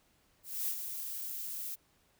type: noise with ADSR envelope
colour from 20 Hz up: violet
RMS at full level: -33 dBFS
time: 0.43-1.76 s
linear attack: 250 ms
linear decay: 69 ms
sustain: -7 dB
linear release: 23 ms
effects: pink hiss -70 dBFS RMS until 2.19 s